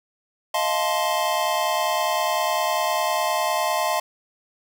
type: chord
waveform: square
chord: F dominant seventh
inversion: third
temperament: just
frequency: 628.6 / 698.5 / 873.1 / 1047.7 Hz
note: Eb5 / F5 / A5 / C6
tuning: +18 / 0 / -14 / +2 cents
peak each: -27 dBFS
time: 0.54-4 s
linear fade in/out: 5 ms
effects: 9-bit